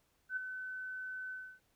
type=tone with ADSR envelope; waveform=sine; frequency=1515 Hz; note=F#6; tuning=40 cents sharp; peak=-32 dBFS; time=0.29-1.6 s; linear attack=77 ms; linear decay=10 ms; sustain=-8 dB; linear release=290 ms; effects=pink hiss -75 dBFS RMS until 1.75 s